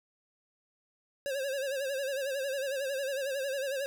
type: tone with vibrato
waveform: square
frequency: 544 Hz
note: C#5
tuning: 33 cents flat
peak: -32 dBFS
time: 1.26-3.86 s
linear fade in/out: 0 ms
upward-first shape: sine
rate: 11 Hz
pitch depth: 82 cents each way
effects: none